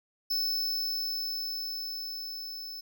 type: tone with level ramp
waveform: square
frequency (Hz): 5260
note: E8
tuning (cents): -5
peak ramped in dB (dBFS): -27 to -39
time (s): 0.3-2.81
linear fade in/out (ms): 10
effects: none